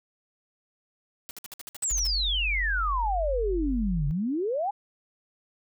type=noise bursts; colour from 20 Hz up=white; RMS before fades=-40 dBFS; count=11; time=1.29-2.07 s; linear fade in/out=0 ms; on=20 ms; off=56 ms
type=exponential two-way sweep; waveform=sine; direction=down then up; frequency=8200 to 138.59 to 850 Hz; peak=-25 dBFS; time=1.82-4.71 s; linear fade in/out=10 ms; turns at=4.07 s
type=tone; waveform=sine; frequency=47.48 Hz; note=F#1; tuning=45 cents sharp; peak=-28 dBFS; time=1.91-4.11 s; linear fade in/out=0 ms
effects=none